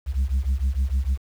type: beating tone pair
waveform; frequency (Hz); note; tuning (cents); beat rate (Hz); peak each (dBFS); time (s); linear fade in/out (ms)
sine; 63.4 / 70; B1 / C#2; +46 / +18; 6.6; -21 / -21; 0.06-1.18; 50
effects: tanh soft clip ceiling -17 dBFS + 8-bit